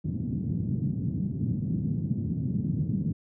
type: band-pass noise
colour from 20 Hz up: pink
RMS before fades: -29 dBFS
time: 0.04-3.13 s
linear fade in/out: 10 ms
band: 110 to 220 Hz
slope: 24 dB/octave
effects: none